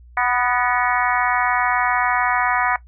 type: harmonic tone with a mistuned harmonic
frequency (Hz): 246.9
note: B3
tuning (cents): 0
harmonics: 3 / 4 / 5 / 6 / 7 / 8 / 9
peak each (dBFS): -22 / -23 / -24 / -25 / -25 / -26 / -27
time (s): 0.17-2.76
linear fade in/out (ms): 2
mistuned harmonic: 8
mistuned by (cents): -50
effects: noise-tail reverb RT60 0.1 s tail -17 dB re dry + added 60 Hz sine -42 dBFS peak until 2.87 s